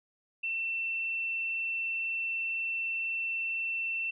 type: tone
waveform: sine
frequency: 2689 Hz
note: E7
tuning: 34 cents sharp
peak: -30 dBFS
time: 0.43-4.11 s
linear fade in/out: 10 ms
effects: none